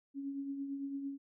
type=tone with tremolo; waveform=sine; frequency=277.2 Hz; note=C#4; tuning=in tune; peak=-35 dBFS; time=0.14-1.18 s; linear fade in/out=50 ms; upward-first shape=triangle; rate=8.9 Hz; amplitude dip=50%; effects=none